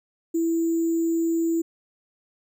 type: tone with sample-and-hold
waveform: sine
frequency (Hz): 330.9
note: E4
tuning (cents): +7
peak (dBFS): -20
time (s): 0.34-1.62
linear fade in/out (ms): 10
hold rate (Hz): 7350
effects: none